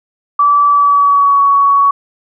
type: tone with pitch glide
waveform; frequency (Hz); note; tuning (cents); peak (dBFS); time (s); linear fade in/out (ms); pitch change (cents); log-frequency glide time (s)
sine; 1156 to 1121.8; D6 to C#6; -28 to +20; -6; 0.39-1.91; 5; -52; 0.67-1.41
effects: none